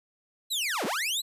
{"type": "linear two-way sweep", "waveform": "sawtooth", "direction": "down then up", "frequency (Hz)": [4126, 170.3, 4126], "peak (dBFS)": -24, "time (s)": [0.5, 1.22], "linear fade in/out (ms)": 20, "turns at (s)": 0.85, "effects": ["resampled to 32000 Hz"]}